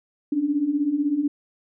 sine beating tone pair, 278.2 / 294.2 Hz, C#4 / D4, +6 / +3 cents, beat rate 16 Hz, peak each -26 / -21 dBFS, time 0.32-1.28 s, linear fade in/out 5 ms, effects none

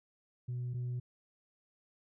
sine tone pair in turn, 123.47 / 123.47 Hz, B2 / B2, 0 / 0 cents, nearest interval unison, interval 0 cents, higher neither, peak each -33 / -32 dBFS, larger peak second, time 0.48-0.74 / 0.74-1 s, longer neither, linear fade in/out 10 ms, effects tanh soft clip ceiling -33 dBFS

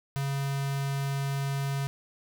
square tone with notch filter, 138.59 Hz, C#3, in tune, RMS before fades -30 dBFS, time 0.16-1.87 s, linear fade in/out 0 ms, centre 340 Hz, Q 1.1, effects none

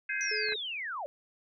sine chord, Ab major seventh, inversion third, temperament equal with one note detuned, 1568 / 1661.2 / 2093 / 2535 Hz, G6 / Ab6 / C7 / Eb7, 0 / 0 / 0 / +32 cents, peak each -36 dBFS, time 0.09-0.54 s, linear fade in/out 5 ms
sine linear sweep, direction down, 5980 to 528 Hz, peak -34 dBFS, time 0.21-1.06 s, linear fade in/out 0 ms
sine tone, 428.7 Hz, A4, 45 cents flat, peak -36 dBFS, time 0.31-0.56 s, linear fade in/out 5 ms
clicks, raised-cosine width 0.5 ms, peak -33 / -29 dBFS, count 2, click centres 0.487 / 0.523 s
effects none

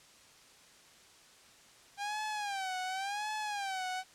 sawtooth tone with vibrato, 796 Hz, G5, 26 cents sharp, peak -31 dBFS, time 1.97-4.04 s, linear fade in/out 50 ms, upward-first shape sine, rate 0.91 Hz, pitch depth 130 cents each way, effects white hiss -59 dBFS RMS until 4.14 s + low-pass 8000 Hz 12 dB/octave

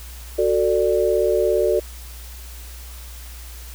sine chord, D major, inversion first, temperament equal with one note detuned, 370 / 447.4 / 587.3 Hz, F#4 / A4 / D5, 0 / +29 / 0 cents, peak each -20 dBFS, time 0.38-1.8 s, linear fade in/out 10 ms, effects added 60 Hz sine -35 dBFS peak until 3.74 s + white hiss -42 dBFS RMS until 3.74 s

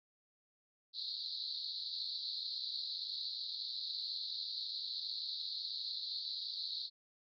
pink band-pass noise, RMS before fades -42 dBFS, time 0.93-6.9 s, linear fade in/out 50 ms, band 3900 to 4500 Hz, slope 96 dB/octave, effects none

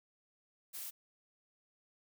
blue noise, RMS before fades -44 dBFS, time 0.73-0.91 s, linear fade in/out 20 ms, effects none

